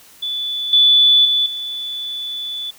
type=tone with level steps; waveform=sine; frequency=3470 Hz; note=A7; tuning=25 cents flat; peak=-20 / -8 / -13 / -23 dBFS; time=0.22-2.71 s; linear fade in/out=10 ms; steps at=0.73 / 1.25 / 1.46 s; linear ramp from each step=2 ms; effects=white hiss -46 dBFS RMS until 2.78 s